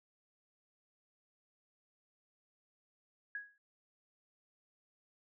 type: tone with exponential decay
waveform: sine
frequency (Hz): 1661.2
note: G#6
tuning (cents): 0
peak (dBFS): -36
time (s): 3.35-3.58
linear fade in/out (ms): 2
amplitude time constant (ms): 49
effects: none